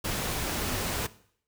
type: noise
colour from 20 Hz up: pink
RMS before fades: -31 dBFS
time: 0.04-1.07 s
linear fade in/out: 10 ms
effects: noise-tail reverb RT60 0.6 s tail -18 dB re dry